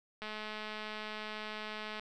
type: click train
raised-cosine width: 0.3 ms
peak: -26 dBFS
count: 381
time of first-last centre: 0.22-1.996 s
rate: 214 Hz
effects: none